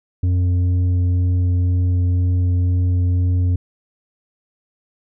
sine tone with tanh clipping, 89.8 Hz, F2, 49 cents sharp, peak -15 dBFS, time 0.23-3.56 s, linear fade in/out 5 ms, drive 6 dB, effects none

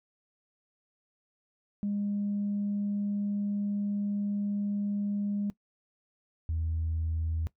sine tone pair in turn, 203.7 / 80.84 Hz, G#3 / E2, -33 / -33 cents, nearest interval octave + major third, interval 1600 cents, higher first, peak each -27 / -27 dBFS, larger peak neither, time 1.83-5.5 / 6.49-7.47 s, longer first, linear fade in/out 0 ms, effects noise-tail reverb RT60 0.1 s tail -20 dB re dry + tanh soft clip ceiling -24 dBFS

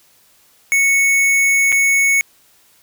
square tone with dropouts, 2212 Hz, C#7, 4 cents flat, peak -12 dBFS, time 0.72-2.21 s, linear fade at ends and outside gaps 0 ms, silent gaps 1.72-1.725 s, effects white hiss -53 dBFS RMS until 2.82 s

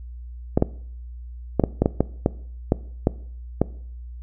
clicks, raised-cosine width 2 ms, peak -3 dBFS, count 11, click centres 0.575 / 0.624 / 1.597 / 1.638 / 1.82 / 1.859 / 2.006 / 2.261 / 2.721 / 3.071 / 3.616 s, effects noise-tail reverb RT60 0.6 s tail -20 dB re dry + added 60 Hz sine -34 dBFS peak until 4.22 s

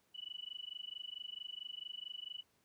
sine tone with amplitude modulation, 2960 Hz, F#7, in tune, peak -40 dBFS, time 0.14-2.43 s, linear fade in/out 20 ms, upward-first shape sine, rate 24.5 Hz, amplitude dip 100%, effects pink hiss -75 dBFS RMS until 2.64 s + high-pass 100 Hz 12 dB/octave

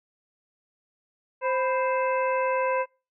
harmonic tone with a mistuned harmonic, 523.3 Hz, C5, in tune, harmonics 1 / 2 / 3 / 4 / 5, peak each -25 / -27 / -35 / -37 / -36 dBFS, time 1.41-2.86 s, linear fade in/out 50 ms, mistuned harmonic 2, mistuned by -87 cents, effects noise-tail reverb RT60 0.3 s tail -25 dB re dry

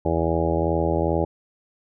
harmonic tone with a mistuned harmonic, 82.41 Hz, E2, in tune, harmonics 1 / 2 / 3 / 4 / 5 / 6 / 7 / 8 / 9 / 10, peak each -26 / -28 / -34 / -26 / -27 / -29 / -27 / -34 / -34 / -30 dBFS, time 0.05-1.25 s, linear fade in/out 5 ms, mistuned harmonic 1, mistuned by -17 cents, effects none

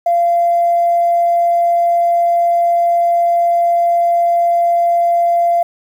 sine tone, 689 Hz, F5, 24 cents flat, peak -9 dBFS, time 0.06-5.63 s, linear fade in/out 5 ms, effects tanh soft clip ceiling -5 dBFS + 7-bit

